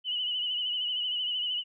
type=tone with vibrato; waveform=sine; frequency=2963 Hz; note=F#7; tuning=2 cents sharp; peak=-28 dBFS; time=0.04-1.64 s; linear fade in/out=50 ms; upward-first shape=sine; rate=13 Hz; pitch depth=53 cents each way; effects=none